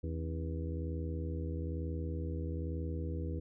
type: harmonic tone with a mistuned harmonic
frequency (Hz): 81.1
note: E2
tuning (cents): -28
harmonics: 1 / 2 / 3 / 4 / 5 / 6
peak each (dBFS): -36 / -43 / -46 / -45 / -49 / -47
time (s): 0.03-3.4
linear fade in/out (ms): 10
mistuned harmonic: 3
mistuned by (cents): +130
effects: none